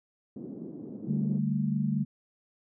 white band-pass noise, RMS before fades -41 dBFS, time 0.36-1.39 s, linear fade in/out 5 ms, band 170 to 320 Hz, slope 24 dB/octave
sine chord, D suspended fourth, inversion none, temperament just, 146.83 / 195.78 / 220.2 Hz, D3 / G3 / A3, 0 / -2 / +2 cents, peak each -30 dBFS, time 1.07-2.05 s, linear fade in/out 20 ms
effects none

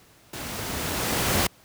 pink noise with level ramp, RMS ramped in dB -35 to -21 dBFS, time 0.33-1.47 s, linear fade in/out 5 ms, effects pink hiss -55 dBFS RMS until 1.64 s + high-pass 60 Hz 12 dB/octave

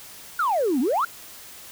sine exponential two-way sweep, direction down then up, 1480 to 233.1 to 1480 Hz, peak -18 dBFS, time 0.39-1.05 s, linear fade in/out 5 ms, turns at 0.8 s, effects tanh soft clip ceiling -16 dBFS + white hiss -43 dBFS RMS until 1.71 s

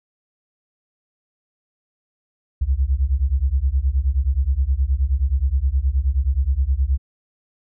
sine beating tone pair, 62.5 / 72 Hz, B1 / D2, +21 / -34 cents, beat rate 9.5 Hz, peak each -19 dBFS, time 2.61-6.98 s, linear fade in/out 10 ms, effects none

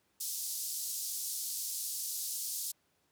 white band-pass noise, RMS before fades -38 dBFS, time 0.2-2.72 s, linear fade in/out 10 ms, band 4600 to 14000 Hz, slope 24 dB/octave, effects pink hiss -74 dBFS RMS until 3.11 s + high-pass 100 Hz 12 dB/octave

